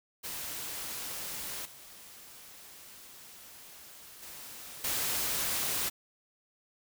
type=noise with level steps; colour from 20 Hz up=white; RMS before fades=-39 / -51 / -46 / -32 dBFS; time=0.23-5.9 s; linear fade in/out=20 ms; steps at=1.65 / 4.22 / 4.84 s; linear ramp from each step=5 ms; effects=none